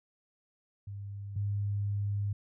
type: tone pair in turn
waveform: sine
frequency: 100.4 / 101.57 Hz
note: G2 / G#2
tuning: +42 / -38 cents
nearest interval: unison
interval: 20 cents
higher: second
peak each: -38 / -29 dBFS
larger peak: second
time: 0.87-1.36 / 1.36-2.33 s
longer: second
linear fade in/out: 5 ms
effects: none